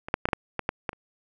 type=clicks; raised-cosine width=0.5 ms; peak=-20 / -6 / -8 / -10 / -7 / -12 / -9 / -12 / -28 dBFS; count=9; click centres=0.085 / 0.141 / 0.255 / 0.288 / 0.332 / 0.593 / 0.691 / 0.892 / 0.931 s; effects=none